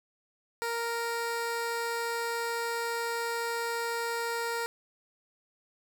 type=tone; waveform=15% pulse; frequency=465.9 Hz; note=A#4; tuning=1 cent flat; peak=-24 dBFS; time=0.62-4.66 s; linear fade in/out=0 ms; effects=none